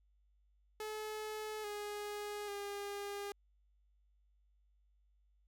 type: tone with pitch steps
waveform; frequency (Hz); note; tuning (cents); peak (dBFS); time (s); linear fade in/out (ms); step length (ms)
sawtooth; 429.8 / 414.5 / 404.5; A4 / G#4 / G#4; -41 / -3 / -46; -37; 0.8-3.32; 2; 840
effects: added 50 Hz sine -69 dBFS peak until 5.47 s